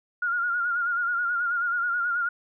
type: tone with vibrato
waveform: sine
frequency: 1417 Hz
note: F6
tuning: 25 cents sharp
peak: -23 dBFS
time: 0.22-2.29 s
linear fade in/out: 5 ms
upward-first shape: sine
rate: 9.3 Hz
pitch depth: 53 cents each way
effects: none